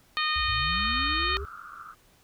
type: harmonic tone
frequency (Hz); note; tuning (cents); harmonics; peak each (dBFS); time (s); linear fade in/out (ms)
615; D#5; -20; 2 / 3 / 4 / 5 / 6 / 7; -29 / -31 / -32 / -33 / -34 / -34; 0.17-1.37; 0
type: tone with vibrato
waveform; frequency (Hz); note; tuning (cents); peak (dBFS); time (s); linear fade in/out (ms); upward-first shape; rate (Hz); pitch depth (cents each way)
sine; 65.2; C2; -5; -33; 0.36-1.45; 0; square; 9.6; 200
type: linear sweep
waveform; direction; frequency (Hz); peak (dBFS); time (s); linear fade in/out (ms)
sine; up; 81.8 to 413.8; -36; 0.45-1.45; 20
type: band-pass noise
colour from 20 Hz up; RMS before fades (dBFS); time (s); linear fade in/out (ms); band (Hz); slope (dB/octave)
white; -44; 0.71-1.95; 20; 1200 to 1400; 96
effects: pink hiss -61 dBFS RMS until 2.23 s